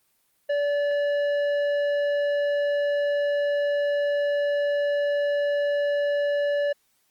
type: tone with tanh clipping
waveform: triangle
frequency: 577 Hz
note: D5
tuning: 31 cents flat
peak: -23 dBFS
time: 0.49-6.73 s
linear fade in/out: 10 ms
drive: 14 dB
effects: white hiss -68 dBFS RMS until 7.1 s + Opus 24 kbps